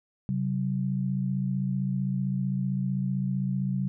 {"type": "tone pair together", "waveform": "sine", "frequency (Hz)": [134.14, 189.7], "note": ["C3", "F#3"], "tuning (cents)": [43, 43], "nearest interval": "tritone", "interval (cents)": 600, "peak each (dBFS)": -28, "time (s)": [0.29, 3.88], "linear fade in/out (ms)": 0, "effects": []}